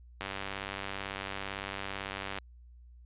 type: click train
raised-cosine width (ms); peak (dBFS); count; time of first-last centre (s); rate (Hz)
0.3; -20; 214; 0.21-2.386; 97.9
effects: added 60 Hz sine -51 dBFS peak until 3.05 s + resampled to 8000 Hz